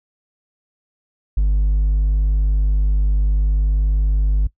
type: tone with hard clipping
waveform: sine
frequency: 50.3 Hz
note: G1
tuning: 45 cents sharp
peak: -14 dBFS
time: 1.37-4.47 s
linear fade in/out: 5 ms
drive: 2 dB
effects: noise-tail reverb RT60 0.1 s tail -19 dB re dry